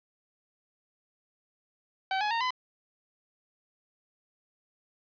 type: tone with pitch steps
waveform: sawtooth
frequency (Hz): 766 / 840.2 / 921.5 / 1010.7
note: G5 / G#5 / A#5 / B5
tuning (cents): -40 / +20 / -20 / +40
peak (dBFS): -23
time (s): 2.11-2.506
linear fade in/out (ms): 2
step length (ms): 99
effects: resampled to 11025 Hz + 9-bit